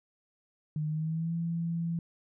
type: tone with pitch glide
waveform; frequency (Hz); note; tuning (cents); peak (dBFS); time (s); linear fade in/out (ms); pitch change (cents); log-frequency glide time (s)
sine; 152.9 to 167.7; D#3 to E3; -30 to +30; -29; 0.76-1.99; 2; +160; 0.87-1.34
effects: none